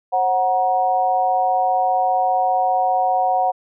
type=tone with amplitude modulation; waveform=sine; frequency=740 Hz; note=F#5; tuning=in tune; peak=-11 dBFS; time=0.12-3.52 s; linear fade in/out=20 ms; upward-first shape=sine; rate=205 Hz; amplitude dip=85%; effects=none